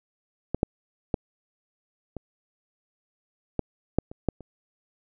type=clicks; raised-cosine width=2 ms; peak=-12 / -7 / -10 / -21 / -11 / -7 / -26 / -9 / -29 dBFS; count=9; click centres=0.546 / 0.631 / 1.142 / 2.167 / 3.593 / 3.986 / 4.115 / 4.287 / 4.407 s; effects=none